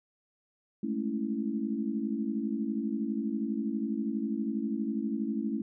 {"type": "chord", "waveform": "sine", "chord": "A major seventh", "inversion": "third", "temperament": "equal", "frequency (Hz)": [207.7, 220, 277.2, 329.6], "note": ["G#3", "A3", "C#4", "E4"], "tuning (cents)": [0, 0, 0, 0], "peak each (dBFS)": [-37, -32, -35, -37], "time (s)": [0.83, 5.62], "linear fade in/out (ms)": 5, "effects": []}